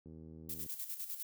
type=click train; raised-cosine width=3 ms; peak=-39 dBFS; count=49; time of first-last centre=0.06-0.662 s; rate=79.8 Hz
type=noise with tremolo; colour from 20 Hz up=violet; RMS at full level=-41 dBFS; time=0.49-1.23 s; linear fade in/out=5 ms; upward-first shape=square; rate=9.9 Hz; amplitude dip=60%
effects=high-pass 80 Hz 12 dB/octave